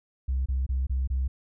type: tone bursts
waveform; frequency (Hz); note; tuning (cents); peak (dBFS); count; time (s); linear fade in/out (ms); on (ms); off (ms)
sine; 65.41; C2; 0; -22; 5; 0.28-1.28; 10; 180; 25
effects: tanh soft clip ceiling -21 dBFS